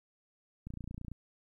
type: click train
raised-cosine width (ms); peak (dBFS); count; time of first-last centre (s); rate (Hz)
5; -30; 14; 0.67-1.117; 29.1
effects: 12-bit